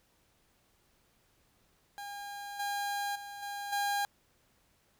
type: tone with level steps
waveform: 30% pulse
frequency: 810 Hz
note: G#5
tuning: 43 cents flat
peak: -38 / -30 / -40 / -35 / -27 dBFS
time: 1.98-4.05 s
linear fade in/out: 0 ms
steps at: 2.59 / 3.15 / 3.42 / 3.72 s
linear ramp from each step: 10 ms
effects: pink hiss -70 dBFS RMS until 4.99 s